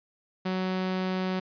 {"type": "tone", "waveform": "sawtooth", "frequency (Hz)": 186.2, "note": "F#3", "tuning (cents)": 11, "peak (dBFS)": -23, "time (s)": [0.45, 1.4], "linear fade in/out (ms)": 10, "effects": ["resampled to 11025 Hz"]}